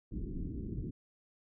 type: low-pass noise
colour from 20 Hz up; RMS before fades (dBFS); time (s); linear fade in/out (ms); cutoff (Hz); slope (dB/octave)
pink; -39; 0.11-0.91; 10; 360; 48
effects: none